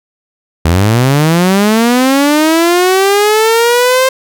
sawtooth linear sweep, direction up, 77.3 to 528 Hz, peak -3 dBFS, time 0.65-4.09 s, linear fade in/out 5 ms, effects none

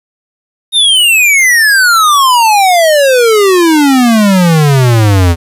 square exponential sweep, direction down, 3729 to 82.4 Hz, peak -5 dBFS, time 0.72-5.36 s, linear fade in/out 50 ms, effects resampled to 32000 Hz + 7-bit

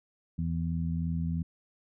harmonic tone, 82.9 Hz, E2, 10 cents sharp, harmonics 1 / 2 / 3, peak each -33 / -30 / -39 dBFS, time 0.38-1.43 s, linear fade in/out 10 ms, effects none

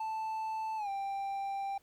triangle tone with pitch glide, 880 to 788.5 Hz, A5 to G5, 0 to +10 cents, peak -32 dBFS, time 0-1.78 s, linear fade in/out 5 ms, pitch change -190 cents, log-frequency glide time 0.77-0.89 s, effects pink hiss -69 dBFS RMS until 1.82 s

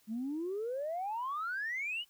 sine exponential sweep, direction up, 210 to 3026 Hz, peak -33 dBFS, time 0.07-2.05 s, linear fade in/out 50 ms, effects tanh soft clip ceiling -30 dBFS + white hiss -68 dBFS RMS until 2.09 s

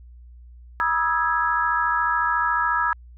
sine chord, E major seventh, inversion second, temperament equal with one note detuned, 965.2 / 1244.5 / 1318.5 / 1661.2 Hz, B5 / D#6 / E6 / G#6, -40 / 0 / 0 / 0 cents, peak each -24 / -27 / -24 / -24 dBFS, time 0.8-2.93 s, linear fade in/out 0 ms, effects added 60 Hz sine -42 dBFS peak until 3.17 s

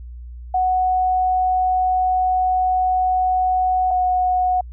sine tone pair in turn, 740 / 732.8 Hz, F#5 / F#5, 0 / -17 cents, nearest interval unison, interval 17 cents, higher first, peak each -15 dBFS, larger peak neither, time 0.54-3.91 / 3.91-4.61 s, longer first, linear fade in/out 5 ms, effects added 60 Hz sine -32 dBFS peak until 4.72 s

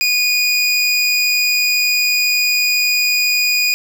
25% pulse tone, 2462 Hz, D#7, 19 cents flat, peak -9 dBFS, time 0.01-3.74 s, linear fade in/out 0 ms, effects none

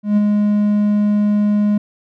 triangle tone with ADSR envelope, 207.7 Hz, G#3, in tune, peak -7 dBFS, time 0.03-1.78 s, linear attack 140 ms, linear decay 23 ms, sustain -3 dB, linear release 6 ms, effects none

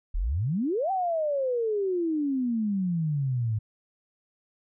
sine exponential two-way sweep, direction up then down, 34.65 to 784 to 105 Hz, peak -24 dBFS, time 0.14-3.59 s, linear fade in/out 10 ms, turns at 0.91 s, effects none

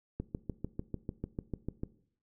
click train, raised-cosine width 3 ms, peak -22 dBFS, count 12, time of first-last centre 0.2-1.834 s, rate 6.73 Hz, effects noise-tail reverb RT60 0.6 s tail -18 dB re dry

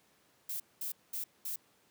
violet noise bursts, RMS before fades -38 dBFS, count 4, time 0.49-1.56 s, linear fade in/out 5 ms, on 110 ms, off 210 ms, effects pink hiss -68 dBFS RMS until 1.9 s + high-pass 150 Hz 12 dB/octave

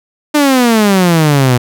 sawtooth exponential sweep, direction down, 303.3 to 120 Hz, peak -3 dBFS, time 0.34-1.58 s, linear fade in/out 10 ms, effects none

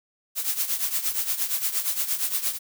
blue noise with tremolo, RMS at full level -23 dBFS, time 0.35-2.59 s, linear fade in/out 50 ms, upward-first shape triangle, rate 8.6 Hz, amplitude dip 80%, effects none

